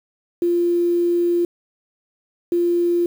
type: tone pair in turn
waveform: sine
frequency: 346.7 / 346.7 Hz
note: F4 / F4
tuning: -13 / -13 cents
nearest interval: unison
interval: 0 cents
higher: neither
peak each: -15 dBFS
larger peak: neither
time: 0.42-1.45 / 2.52-3.06 s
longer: first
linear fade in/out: 2 ms
effects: 7-bit